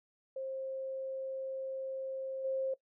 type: tone with level steps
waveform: sine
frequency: 531 Hz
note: C5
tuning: 25 cents sharp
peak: -36 / -31 dBFS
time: 0.36-2.74 s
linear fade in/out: 5 ms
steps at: 2.44 s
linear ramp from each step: 10 ms
effects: noise-tail reverb RT60 0.1 s tail -19 dB re dry